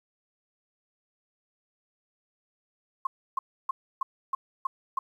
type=tone bursts; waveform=sine; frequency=1070 Hz; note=C6; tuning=38 cents sharp; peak=-24 dBFS; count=7; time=3.05-4.99 s; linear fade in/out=5 ms; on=20 ms; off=300 ms; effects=10-bit